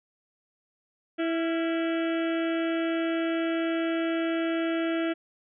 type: harmonic tone with a mistuned harmonic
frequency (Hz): 329.3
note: E4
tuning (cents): -2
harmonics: 1 / 2 / 4 / 5 / 6 / 7 / 8 / 9 / 10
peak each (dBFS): -26 / -32 / -38 / -40 / -42 / -43 / -44 / -45 / -46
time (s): 1.18-5.14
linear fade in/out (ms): 20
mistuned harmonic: 4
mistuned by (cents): +58
effects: none